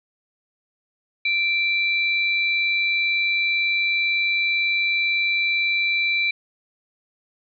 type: tone pair together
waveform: sine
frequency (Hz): 2349 / 3951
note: D7 / B7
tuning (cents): 0 / 0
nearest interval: major sixth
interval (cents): 900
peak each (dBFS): -19 / -27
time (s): 1.25-6.31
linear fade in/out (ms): 5
effects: none